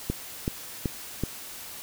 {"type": "click train", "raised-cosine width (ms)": 3, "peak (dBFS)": -13, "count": 4, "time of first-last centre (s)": [0.1, 1.236], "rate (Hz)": 2.64, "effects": ["white hiss -41 dBFS RMS until 1.82 s"]}